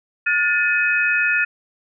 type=tone cluster; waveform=sine; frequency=1433 / 1761 / 2528 Hz; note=F6 / A6 / D#7; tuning=+44 / +1 / +27 cents; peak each=-20 dBFS; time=0.26-1.45 s; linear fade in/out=10 ms; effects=none